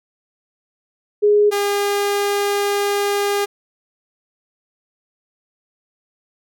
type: tone pair in turn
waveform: sine / sawtooth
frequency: 415.3 / 405.3 Hz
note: G#4 / G#4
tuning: 0 / -42 cents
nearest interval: unison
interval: 42 cents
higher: first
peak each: -10 / -13 dBFS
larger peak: first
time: 1.22-1.51 / 1.51-3.46 s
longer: second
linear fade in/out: 20 ms
effects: none